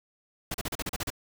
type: noise bursts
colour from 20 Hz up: pink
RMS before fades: -32 dBFS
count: 9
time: 0.51-1.103 s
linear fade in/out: 5 ms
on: 33 ms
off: 37 ms
effects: none